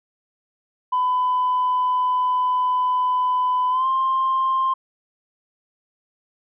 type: tone with pitch glide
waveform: sine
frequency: 1003 to 1054.1 Hz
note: B5 to C6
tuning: +26 to +13 cents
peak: -16 dBFS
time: 0.92-4.74 s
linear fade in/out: 10 ms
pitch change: +87 cents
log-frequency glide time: 3.7-3.87 s
effects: tanh soft clip ceiling -14 dBFS